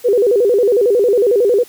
sine tone with vibrato, 442.3 Hz, A4, 9 cents sharp, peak -9 dBFS, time 0.04-1.64 s, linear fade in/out 20 ms, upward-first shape square, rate 11 Hz, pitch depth 170 cents each way, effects white hiss -42 dBFS RMS until 1.68 s

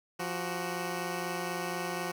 10% pulse tone pair together, 174.61 / 373.3 Hz, F3 / F#4, 0 / +15 cents, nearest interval octave + minor second, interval 1315 cents, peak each -27 / -28 dBFS, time 0.19-2.12 s, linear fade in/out 10 ms, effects none

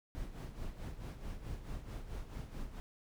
brown noise with tremolo, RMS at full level -41 dBFS, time 0.15-2.8 s, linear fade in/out 0 ms, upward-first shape sine, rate 4.6 Hz, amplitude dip 65%, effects none

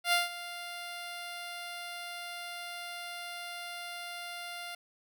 10% pulse tone with ADSR envelope, 698.5 Hz, F5, in tune, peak -15 dBFS, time 0.04-4.75 s, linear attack 86 ms, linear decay 160 ms, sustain -16 dB, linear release 4 ms, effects none

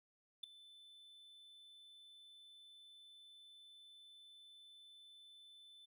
triangle tone with ADSR envelope, 3520 Hz, A7, in tune, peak -37 dBFS, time 0.43-5.86 s, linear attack 9 ms, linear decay 3 ms, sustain -20 dB, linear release 14 ms, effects none

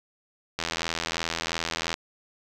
click train, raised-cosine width 0.2 ms, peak -10 dBFS, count 113, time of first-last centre 0.59-1.941 s, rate 82.9 Hz, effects none

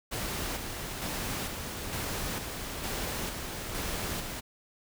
pink noise with tremolo, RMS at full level -34 dBFS, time 0.11-4.41 s, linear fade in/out 20 ms, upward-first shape square, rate 1.1 Hz, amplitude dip 35%, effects none

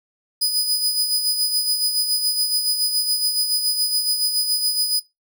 sawtooth tone with tremolo, 4978 Hz, D#8, in tune, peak -13 dBFS, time 0.41-5 s, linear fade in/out 10 ms, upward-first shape sine, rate 7.1 Hz, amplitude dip 50%, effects noise-tail reverb RT60 0.2 s tail -21 dB re dry

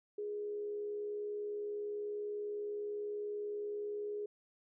sine tone with frequency modulation, 415.3 Hz, G#4, in tune, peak -37 dBFS, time 0.18-4.26 s, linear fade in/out 5 ms, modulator 70.4 Hz, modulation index 0.23, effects none

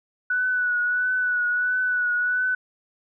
sine tone with vibrato, 1480 Hz, F#6, in tune, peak -20 dBFS, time 0.3-2.55 s, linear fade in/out 5 ms, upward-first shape triangle, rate 1.5 Hz, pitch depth 35 cents each way, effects none

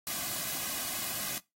white noise with comb filter, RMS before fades -35 dBFS, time 0.07-1.38 s, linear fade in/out 0 ms, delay 2.2 ms, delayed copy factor -0.6, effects noise-tail reverb RT60 0.2 s tail -20 dB re dry + AAC 48 kbps

